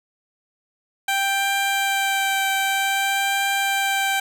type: tone with vibrato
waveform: 15% pulse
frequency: 784 Hz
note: G5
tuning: in tune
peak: -13 dBFS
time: 1.08-4.2 s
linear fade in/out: 5 ms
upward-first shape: triangle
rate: 0.52 Hz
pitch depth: 14 cents each way
effects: none